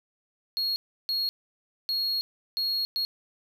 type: tone bursts at uneven times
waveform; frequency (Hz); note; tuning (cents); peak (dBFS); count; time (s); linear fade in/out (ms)
triangle; 4301; C8; +47; -24; 5; 0.57-0.76 / 1.09-1.29 / 1.89-2.21 / 2.57-2.85 / 2.96-3.05; 0
effects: none